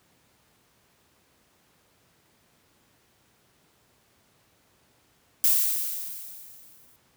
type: noise with exponential decay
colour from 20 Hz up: violet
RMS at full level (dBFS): -19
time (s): 5.44-6.96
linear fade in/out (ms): 1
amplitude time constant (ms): 330
effects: pink hiss -64 dBFS RMS until 7.16 s + high-pass 80 Hz 12 dB/octave